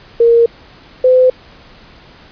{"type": "tone pair in turn", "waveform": "sine", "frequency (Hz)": [466.2, 510.3], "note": ["A#4", "C5"], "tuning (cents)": [0, -43], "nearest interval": "major second", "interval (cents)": 157, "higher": "second", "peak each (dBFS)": -5, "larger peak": "neither", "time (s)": [[0.2, 0.46], [1.04, 1.3]], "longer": "neither", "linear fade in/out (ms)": 5, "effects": ["pink hiss -41 dBFS RMS until 2.31 s", "resampled to 11025 Hz"]}